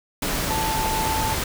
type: tone in noise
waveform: sine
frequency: 880 Hz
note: A5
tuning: in tune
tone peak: -24 dBFS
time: 0.5-1.34 s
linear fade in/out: 5 ms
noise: pink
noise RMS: -25 dBFS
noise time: 0.22-1.44 s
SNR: -2 dB
effects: none